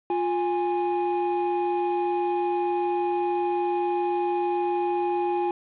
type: tone pair together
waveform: triangle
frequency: 352 / 825.7 Hz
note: F4 / G#5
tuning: +14 / -10 cents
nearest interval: octave + minor third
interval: 1476 cents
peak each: -23 / -24 dBFS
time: 0.1-5.51 s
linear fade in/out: 2 ms
effects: resampled to 8000 Hz + 8-bit